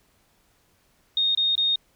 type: tone bursts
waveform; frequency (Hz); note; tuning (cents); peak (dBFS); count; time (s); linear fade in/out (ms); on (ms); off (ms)
sine; 3700; A#7; -14; -19; 3; 1.17-1.758; 2; 180; 24
effects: pink hiss -64 dBFS RMS until 1.95 s